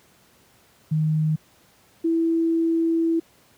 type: tone pair in turn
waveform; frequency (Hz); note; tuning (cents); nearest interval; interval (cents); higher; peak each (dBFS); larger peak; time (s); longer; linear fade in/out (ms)
sine; 155.56 / 329.6; D#3 / E4; 0 / 0; octave + minor second; 1300; second; -18; neither; 0.91-1.36 / 2.04-3.2; second; 10
effects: pink hiss -57 dBFS RMS until 3.57 s + high-pass 80 Hz 12 dB/octave